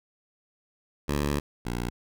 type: tone pair in turn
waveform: 10% pulse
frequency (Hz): 72.4 / 59.61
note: D2 / A#1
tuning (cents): -24 / +39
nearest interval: minor third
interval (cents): 337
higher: first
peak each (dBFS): -17 / -21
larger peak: first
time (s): 1.08-1.4 / 1.65-1.9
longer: first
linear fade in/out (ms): 10
effects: none